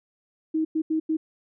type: tone bursts at uneven times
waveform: sine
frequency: 316.4 Hz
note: D#4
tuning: 29 cents sharp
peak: -21 dBFS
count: 4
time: 0.54-0.65 / 0.75-0.82 / 0.9-1 / 1.09-1.17 s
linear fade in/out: 10 ms
effects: none